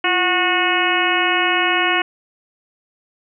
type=harmonic tone with a mistuned harmonic; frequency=364.4 Hz; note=F#4; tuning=26 cents flat; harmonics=1 / 2 / 3 / 4 / 5 / 6 / 7 / 8; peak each=-23 / -23 / -23 / -23 / -23 / -23 / -23 / -23 dBFS; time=0.04-2.02 s; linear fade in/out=5 ms; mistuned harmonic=1; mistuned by=-100 cents; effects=none